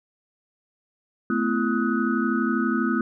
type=tone cluster; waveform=sine; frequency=220 / 252.3 / 336 / 1264 / 1481 Hz; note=A3 / B3 / E4 / D#6 / F#6; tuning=0 / +37 / +33 / +27 / +1 cents; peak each=-25 / -25 / -27 / -30 / -30 dBFS; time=1.3-3.01 s; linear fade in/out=2 ms; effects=none